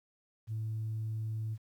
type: tone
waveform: sine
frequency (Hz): 110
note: A2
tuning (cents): 0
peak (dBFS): -32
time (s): 0.47-1.58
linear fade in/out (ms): 50
effects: tanh soft clip ceiling -30 dBFS + 11-bit